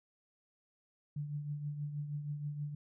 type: tone with tremolo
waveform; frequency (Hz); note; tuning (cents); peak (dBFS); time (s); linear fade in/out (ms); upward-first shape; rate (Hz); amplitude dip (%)
sine; 146.83; D3; 0; -34; 1.16-2.75; 5; triangle; 6.3; 60
effects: none